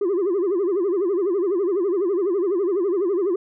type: tone with vibrato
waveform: sine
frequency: 374.1 Hz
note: F#4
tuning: 19 cents sharp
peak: -16 dBFS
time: 0.01-3.36 s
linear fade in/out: 5 ms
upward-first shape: sine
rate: 12 Hz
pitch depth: 180 cents each way
effects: tanh soft clip ceiling -17 dBFS